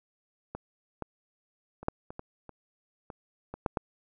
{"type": "clicks", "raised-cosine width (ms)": 1, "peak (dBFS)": [-22, -20, -29, -12, -27, -24, -30, -27, -24, -13, -14], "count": 11, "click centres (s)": [0.55, 1.023, 1.83, 1.884, 2.105, 2.194, 2.493, 3.102, 3.54, 3.662, 3.772], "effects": []}